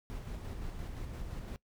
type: noise with tremolo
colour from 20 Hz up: brown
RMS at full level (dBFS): -40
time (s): 0.1-1.56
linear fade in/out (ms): 0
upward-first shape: square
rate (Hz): 5.8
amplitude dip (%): 30
effects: noise-tail reverb RT60 0.1 s tail -21 dB re dry